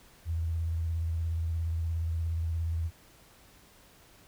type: tone with vibrato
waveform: sine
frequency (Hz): 82.41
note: E2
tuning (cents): 0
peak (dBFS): -28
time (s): 0.25-2.91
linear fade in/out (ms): 50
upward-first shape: sine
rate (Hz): 17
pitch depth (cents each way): 44
effects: pink hiss -58 dBFS RMS until 4.27 s